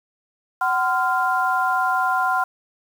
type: tone cluster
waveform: sine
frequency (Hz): 751 / 1031 / 1395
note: F#5 / C6 / F6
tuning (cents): +26 / -26 / -2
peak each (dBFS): -22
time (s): 0.61-2.44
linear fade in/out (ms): 5
effects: 7-bit